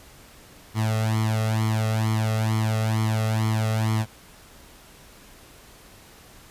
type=tone with flanger; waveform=sawtooth; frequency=110 Hz; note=A2; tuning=in tune; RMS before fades=-23 dBFS; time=0.74-4.06 s; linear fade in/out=50 ms; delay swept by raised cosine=0.93 to 1.55 ms; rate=2.2 Hz; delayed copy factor=+0.85; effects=pink hiss -49 dBFS RMS until 6.5 s + resampled to 32000 Hz